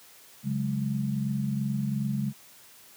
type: chord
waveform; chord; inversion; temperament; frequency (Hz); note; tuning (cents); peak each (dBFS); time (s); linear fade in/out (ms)
sine; C# suspended fourth; none; equal; 138.59 / 185 / 207.7; C#3 / F#3 / G#3; 0 / 0 / 0; -29 / -35 / -29; 0.43-2.33; 50
effects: white hiss -53 dBFS RMS until 2.96 s + high-pass 80 Hz 12 dB/octave